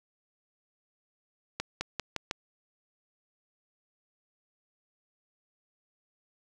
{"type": "accelerating click train", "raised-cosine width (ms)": 0.2, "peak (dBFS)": -14, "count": 5, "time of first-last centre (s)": [1.6, 2.311], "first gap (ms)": 210, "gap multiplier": 0.89, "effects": []}